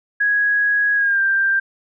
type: tone with pitch glide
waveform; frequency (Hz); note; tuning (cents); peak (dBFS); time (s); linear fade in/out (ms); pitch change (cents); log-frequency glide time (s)
sine; 1661.2 to 1581.6; G#6 to G6; 0 to +15; -14; 0.2-1.6; 10; -85; 0.95-1.21
effects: none